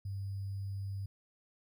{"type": "tone with sample-and-hold", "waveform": "sine", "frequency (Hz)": 98.1, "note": "G2", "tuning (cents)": 2, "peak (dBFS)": -36, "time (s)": [0.05, 1.06], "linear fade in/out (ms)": 5, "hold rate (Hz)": 4900, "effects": []}